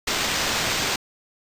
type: noise with sample-and-hold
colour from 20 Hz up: violet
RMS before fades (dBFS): -24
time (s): 0.07-0.96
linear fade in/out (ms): 5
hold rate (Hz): 11025
effects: resampled to 32000 Hz